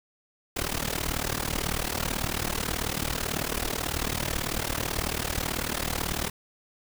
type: noise with amplitude modulation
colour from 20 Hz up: pink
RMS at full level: -26 dBFS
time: 0.56-6.3 s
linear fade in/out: 10 ms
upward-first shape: sine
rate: 38.2 Hz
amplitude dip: 90%
effects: none